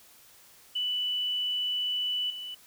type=tone with level steps; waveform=sine; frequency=2975 Hz; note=F#7; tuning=9 cents sharp; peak=-27 / -36 dBFS; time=0.75-2.55 s; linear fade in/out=10 ms; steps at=2.3 s; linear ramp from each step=2 ms; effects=white hiss -56 dBFS RMS until 2.66 s